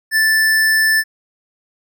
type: tone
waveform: square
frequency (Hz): 1760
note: A6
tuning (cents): 0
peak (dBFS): -12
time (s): 0.11-1.04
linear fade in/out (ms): 50
effects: none